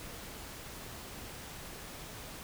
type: silence
effects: pink hiss -46 dBFS RMS until 2.43 s